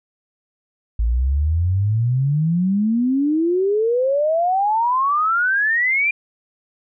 sine exponential sweep, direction up, 54 to 2415 Hz, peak -15 dBFS, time 0.99-6.11 s, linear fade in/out 5 ms, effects none

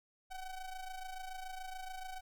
square ring-modulated tone, 380.5 Hz, F#4, 48 cents sharp, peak -40 dBFS, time 0.3-2.21 s, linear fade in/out 20 ms, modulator 367 Hz, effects none

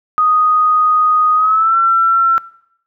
sine tone with pitch glide, 1244.5 to 1349.3 Hz, D#6 to E6, 0 to +40 cents, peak -9 dBFS, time 0.18-2.38 s, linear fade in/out 0 ms, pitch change +140 cents, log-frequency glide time 1.35-1.76 s, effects noise-tail reverb RT60 0.7 s tail -20 dB re dry

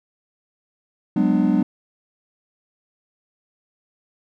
triangle chord, G# half-diminished seventh, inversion third, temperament just, 186.89 / 207.7 / 249.2 / 299 Hz, F#3 / G#3 / B3 / D4, +18 / 0 / +16 / +31 cents, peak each -19 dBFS, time 1.16-1.63 s, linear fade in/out 5 ms, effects none

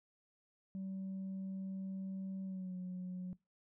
sine tone with pitch glide, 191.3 to 182.34 Hz, G3 to F#3, -42 to -25 cents, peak -38 dBFS, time 0.75-3.33 s, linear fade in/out 0 ms, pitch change -83 cents, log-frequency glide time 2.44-2.76 s, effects noise-tail reverb RT60 0.2 s tail -22 dB re dry + tanh soft clip ceiling -38 dBFS

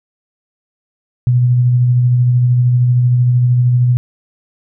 sine tone with tremolo, 123.47 Hz, B2, in tune, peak -7 dBFS, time 1.27-3.97 s, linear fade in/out 0 ms, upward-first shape sine, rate 13 Hz, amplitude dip 25%, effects none

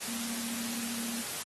sine tone in noise, 233.1 Hz, A#3, in tune, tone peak -38 dBFS, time 0.07-1.23 s, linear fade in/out 20 ms, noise white, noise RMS -37 dBFS, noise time 0-1.44 s, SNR -4 dB, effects high-pass 100 Hz 12 dB/octave + AAC 32 kbps

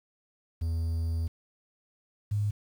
triangle / sine tone pair in turn, 82.41 / 103.64 Hz, E2 / G#2, 0 / -3 cents, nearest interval major third, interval 397 cents, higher second, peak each -25 dBFS, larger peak neither, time 0.61-1.28 / 2.31-2.51 s, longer first, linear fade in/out 10 ms, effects 9-bit

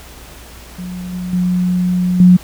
sine tone with level steps, 180.5 Hz, F#3, 43 cents flat, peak -23 / -20 / -12 / -3 dBFS, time 0.78-2.37 s, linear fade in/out 10 ms, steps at 1.13 / 1.33 / 2.2 s, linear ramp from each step 2 ms, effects added 60 Hz sine -38 dBFS peak until 2.43 s + pink hiss -38 dBFS RMS until 2.43 s

